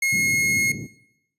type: tone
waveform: 45% pulse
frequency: 2159 Hz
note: C#7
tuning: 46 cents flat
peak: -19 dBFS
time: 0.02-0.72 s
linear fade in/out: 5 ms
type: band-pass noise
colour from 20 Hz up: pink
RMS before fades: -33 dBFS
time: 0.12-0.87 s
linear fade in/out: 10 ms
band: 110 to 310 Hz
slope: 24 dB/octave
effects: noise-tail reverb RT60 0.8 s tail -18 dB re dry + resampled to 32000 Hz